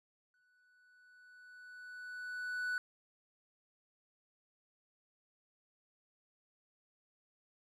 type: tone with exponential growth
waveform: triangle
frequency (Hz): 1485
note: F#6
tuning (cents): +6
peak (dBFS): -31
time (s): 0.34-2.78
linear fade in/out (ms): 1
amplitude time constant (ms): 530
effects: resampled to 32000 Hz